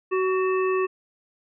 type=harmonic tone with a mistuned harmonic; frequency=375.4 Hz; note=F#4; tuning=25 cents sharp; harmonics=1 / 3 / 5 / 7; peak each=-21 / -28 / -36 / -34 dBFS; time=0.11-0.87 s; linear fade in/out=20 ms; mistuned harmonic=5; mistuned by=-50 cents; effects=none